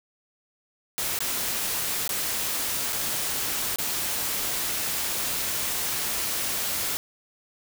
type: noise with dropouts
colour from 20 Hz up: white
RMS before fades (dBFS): -28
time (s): 0.98-6.97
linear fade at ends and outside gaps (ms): 0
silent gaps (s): 1.189-1.205 / 2.077-2.092 / 2.924-2.929 / 3.759-3.785
effects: none